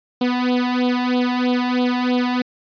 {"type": "tone with flanger", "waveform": "sawtooth", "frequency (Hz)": 248.5, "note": "B3", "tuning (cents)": 11, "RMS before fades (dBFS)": -19, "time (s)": [0.21, 2.42], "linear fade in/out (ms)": 5, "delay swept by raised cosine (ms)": [0.26, 1.12], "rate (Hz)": 3.1, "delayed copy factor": 1, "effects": ["resampled to 11025 Hz"]}